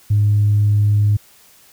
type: tone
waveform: sine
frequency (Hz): 103.83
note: G#2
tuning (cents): 0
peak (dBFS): -10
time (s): 0.1-1.17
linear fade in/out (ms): 10
effects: tanh soft clip ceiling -7 dBFS + white hiss -49 dBFS RMS until 1.72 s